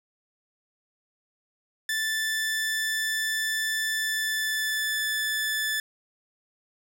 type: tone with pitch glide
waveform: sawtooth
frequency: 1760 to 1743.8 Hz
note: A6 to A6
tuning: 0 to -16 cents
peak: -22 dBFS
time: 1.89-5.8 s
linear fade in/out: 2 ms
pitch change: -16 cents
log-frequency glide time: 3.92-5.08 s
effects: none